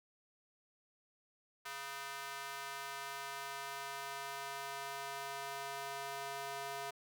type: tone with high-pass filter sweep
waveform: square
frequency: 138.59 Hz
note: C#3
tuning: in tune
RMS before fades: -44 dBFS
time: 1.65-6.91 s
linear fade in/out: 10 ms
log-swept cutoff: 1200 to 690 Hz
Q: 1.3
effects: none